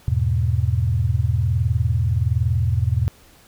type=chord; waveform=sine; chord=E major; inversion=none; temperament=equal; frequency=82.41 / 103.83 / 123.47 Hz; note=E2 / G#2 / B2; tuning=0 / 0 / 0 cents; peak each=-21 dBFS; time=0.08-3.08 s; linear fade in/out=0 ms; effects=pink hiss -51 dBFS RMS until 3.47 s